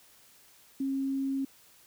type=tone; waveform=sine; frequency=270.8 Hz; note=C#4; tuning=40 cents flat; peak=-28 dBFS; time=0.8-1.45 s; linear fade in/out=5 ms; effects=white hiss -59 dBFS RMS until 1.86 s